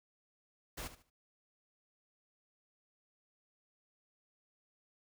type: noise with echo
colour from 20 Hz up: pink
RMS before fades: -43 dBFS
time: 0.77-0.88 s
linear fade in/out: 10 ms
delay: 74 ms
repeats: 3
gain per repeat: -12 dB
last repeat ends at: 1.102 s
effects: none